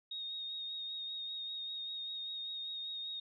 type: tone with vibrato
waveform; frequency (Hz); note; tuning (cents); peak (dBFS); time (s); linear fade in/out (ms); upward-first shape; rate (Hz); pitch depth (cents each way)
sine; 3729; A#7; 0; -39; 0.11-3.2; 5; sine; 5.1; 21
effects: none